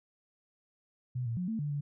sine tone with pitch steps, 125.2 / 115.7 / 180.1 / 223 / 146.9 / 144.2 Hz, B2 / A#2 / F#3 / A3 / D3 / D3, +24 / -13 / -46 / +23 / +1 / -31 cents, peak -31 dBFS, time 1.15-1.81 s, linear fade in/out 10 ms, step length 110 ms, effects none

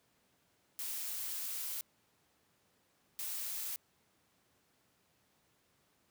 blue noise bursts at uneven times, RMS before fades -40 dBFS, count 2, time 0.79-1.81 / 3.19-3.76 s, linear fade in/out 0 ms, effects pink hiss -73 dBFS RMS until 6.1 s + high-pass 100 Hz 12 dB/octave

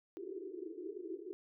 pink band-pass noise, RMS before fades -45 dBFS, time 0.17-1.33 s, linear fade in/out 0 ms, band 330 to 410 Hz, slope 96 dB/octave, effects none

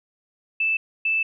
sine tone pair in turn, 2637 / 2637 Hz, E7 / E7, 0 / 0 cents, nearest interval unison, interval 0 cents, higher neither, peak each -19 dBFS, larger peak neither, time 0.6-0.77 / 1.05-1.23 s, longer second, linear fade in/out 5 ms, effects none

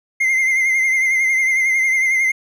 triangle tone with vibrato, 2093 Hz, C7, in tune, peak -12 dBFS, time 0.2-2.32 s, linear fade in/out 10 ms, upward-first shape triangle, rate 11 Hz, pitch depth 51 cents each way, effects none

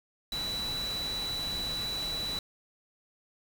sine tone in noise, 3951 Hz, B7, in tune, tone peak -32 dBFS, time 0.32-2.39 s, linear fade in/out 2 ms, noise pink, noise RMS -40 dBFS, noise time 0.32-2.39 s, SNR +5 dB, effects none

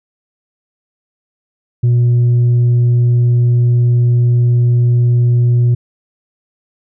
sine tone, 120.8 Hz, B2, 38 cents flat, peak -5 dBFS, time 1.83-5.75 s, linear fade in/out 10 ms, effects tanh soft clip ceiling -7 dBFS

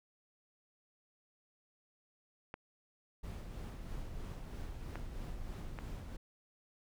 clicks, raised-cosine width 0.5 ms, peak -28 dBFS, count 3, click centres 2.541 / 4.956 / 5.788 s
brown noise with tremolo, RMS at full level -42 dBFS, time 3.23-6.17 s, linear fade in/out 10 ms, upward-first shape sine, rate 3.1 Hz, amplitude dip 35%
effects none

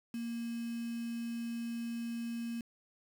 sine tone with quantisation, 233.1 Hz, A#3, in tune, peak -36 dBFS, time 0.14-2.61 s, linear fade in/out 2 ms, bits 8, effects none

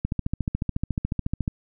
click train, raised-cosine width 5 ms, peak -12 dBFS, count 21, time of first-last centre 0.05-1.479 s, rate 14 Hz, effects none

